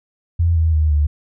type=tone with pitch steps; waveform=sine; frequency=84.6 / 80.92 / 77.4 / 74.03 Hz; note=E2 / E2 / D#2 / D2; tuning=+45 / -32 / -9 / +14 cents; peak=-12 dBFS; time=0.39-1.07 s; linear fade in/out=10 ms; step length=170 ms; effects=none